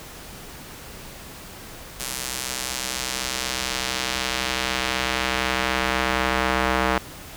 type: tone with band-pass filter sweep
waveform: square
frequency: 64 Hz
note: C2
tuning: 38 cents flat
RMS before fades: -25 dBFS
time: 2-6.98 s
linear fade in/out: 0 ms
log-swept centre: 9700 to 1300 Hz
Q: 0.76
effects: pink hiss -40 dBFS RMS until 7.36 s